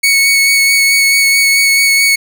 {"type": "tone with vibrato", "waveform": "sawtooth", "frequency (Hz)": 2217, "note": "C#7", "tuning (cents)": 0, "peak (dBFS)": -4, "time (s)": [0.03, 2.16], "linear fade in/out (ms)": 10, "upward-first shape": "sine", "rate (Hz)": 4.6, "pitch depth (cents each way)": 13, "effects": ["7-bit"]}